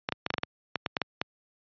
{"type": "clicks", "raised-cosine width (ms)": 0.3, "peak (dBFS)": -11, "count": 12, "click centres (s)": [0.089, 0.123, 0.264, 0.304, 0.34, 0.382, 0.434, 0.757, 0.862, 0.968, 1.017, 1.215], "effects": ["high-pass 100 Hz 12 dB/octave", "resampled to 11025 Hz"]}